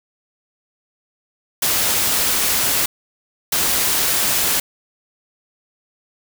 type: noise bursts at uneven times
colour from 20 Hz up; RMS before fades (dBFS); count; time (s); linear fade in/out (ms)
white; -18; 2; 1.62-2.86 / 3.52-4.6; 5
effects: none